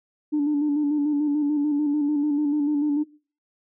sine tone with vibrato, 293.7 Hz, D4, in tune, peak -18 dBFS, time 0.32-3.04 s, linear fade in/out 20 ms, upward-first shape square, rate 6.8 Hz, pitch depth 37 cents each way, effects noise-tail reverb RT60 0.4 s tail -22 dB re dry + tanh soft clip ceiling -16 dBFS

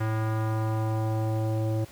square tone with low-pass filter sweep, 110 Hz, A2, in tune, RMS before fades -27 dBFS, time 0-1.85 s, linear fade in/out 10 ms, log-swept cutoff 1600 to 530 Hz, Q 1.7, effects pink hiss -50 dBFS RMS until 1.91 s

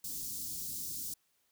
white band-stop noise, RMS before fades -40 dBFS, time 0.04-1.14 s, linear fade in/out 5 ms, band 300 to 4800 Hz, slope 24 dB/octave, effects white hiss -75 dBFS RMS until 1.51 s

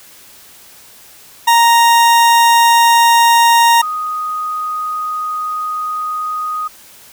40% pulse / sine tone pair in turn, 932.3 / 1244.5 Hz, A#5 / D#6, 0 / 0 cents, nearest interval perfect fourth, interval 500 cents, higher second, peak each -6 / -17 dBFS, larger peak first, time 1.47-3.82 / 3.82-6.68 s, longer second, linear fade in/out 10 ms, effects white hiss -41 dBFS RMS until 7.12 s

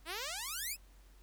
5% pulse exponential sweep, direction up, 304.6 to 2700 Hz, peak -27 dBFS, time 0.05-0.77 s, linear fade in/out 50 ms, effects added 47 Hz sine -57 dBFS peak until 1.22 s + pink hiss -67 dBFS RMS until 1.22 s

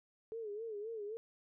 sine tone with vibrato, 432.7 Hz, A4, 29 cents flat, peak -40 dBFS, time 0.32-1.17 s, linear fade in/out 0 ms, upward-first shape sine, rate 3.8 Hz, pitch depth 110 cents each way, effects none

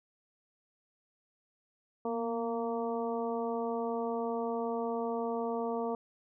harmonic tone with a mistuned harmonic, 230.6 Hz, A#3, 19 cents flat, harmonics 1 / 2 / 3 / 4 / 5, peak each -37 / -34 / -38 / -41 / -44 dBFS, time 2.05-5.95 s, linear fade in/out 2 ms, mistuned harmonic 1, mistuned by +40 cents, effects none

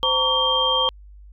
sine tone cluster, 517 / 917 / 1134 / 3185 Hz, C5 / A#5 / C#6 / G7, -21 / -29 / +39 / +27 cents, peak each -25 / -25 / -25 / -19 dBFS, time 0.03-0.89 s, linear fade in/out 0 ms, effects added 50 Hz sine -41 dBFS peak until 1.32 s

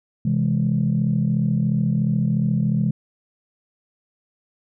sine chord, C augmented, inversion none, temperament equal, 130.81 / 164.81 / 207.7 Hz, C3 / E3 / G#3, 0 / 0 / 0 cents, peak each -21 dBFS, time 0.25-2.91 s, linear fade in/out 5 ms, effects tanh soft clip ceiling -10 dBFS

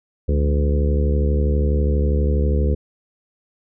harmonic tone with a mistuned harmonic, 72.3 Hz, D2, 27 cents flat, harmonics 1 / 2 / 3 / 4 / 5 / 6 / 7, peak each -16 / -26 / -27 / -32 / -30 / -28 / -29 dBFS, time 0.28-2.75 s, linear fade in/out 10 ms, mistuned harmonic 2, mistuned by +82 cents, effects none

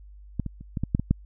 clicks, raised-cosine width 5 ms, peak -13 / -19 / -29 / -16 / -13 / -8 / -14 / -7 dBFS, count 8, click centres 0.397 / 0.463 / 0.61 / 0.772 / 0.836 / 0.949 / 0.996 / 1.11 s, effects added 50 Hz sine -44 dBFS peak until 1.25 s

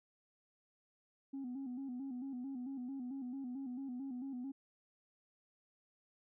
sine tone with vibrato, 259.8 Hz, C4, 12 cents flat, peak -39 dBFS, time 1.33-4.52 s, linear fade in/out 10 ms, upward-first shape square, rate 4.5 Hz, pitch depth 85 cents each way, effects tanh soft clip ceiling -38 dBFS

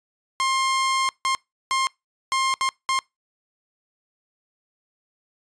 sawtooth tone bursts at uneven times, 1061 Hz, C6, 24 cents sharp, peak -16 dBFS, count 6, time 0.4-1.09 / 1.25-1.35 / 1.71-1.87 / 2.32-2.54 / 2.61-2.69 / 2.89-2.99 s, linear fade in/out 0 ms, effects noise-tail reverb RT60 0.2 s tail -25 dB re dry + resampled to 22050 Hz

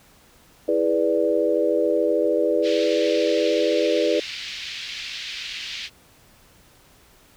sine chord, E dominant seventh, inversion none, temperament equal with one note detuned, 327.7 / 415.3 / 493.9 / 587.3 Hz, E4 / G#4 / B4 / D5, -10 / 0 / 0 / 0 cents, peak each -24 / -24 / -22 / -23 dBFS, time 0.68-4.2 s, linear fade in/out 5 ms
pink band-pass noise, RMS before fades -33 dBFS, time 2.62-5.9 s, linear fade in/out 50 ms, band 2300 to 4600 Hz, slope 24 dB/octave
effects pink hiss -54 dBFS RMS until 7.36 s

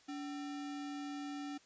sine tone with sample-and-hold, 286.6 Hz, D4, 42 cents flat, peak -40 dBFS, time 0.08-1.58 s, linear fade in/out 10 ms, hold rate 1050 Hz, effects white hiss -65 dBFS RMS until 1.65 s + resampled to 16000 Hz

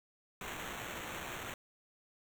white noise with sample-and-hold, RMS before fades -43 dBFS, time 0.41-1.54 s, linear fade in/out 2 ms, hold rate 4900 Hz, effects none

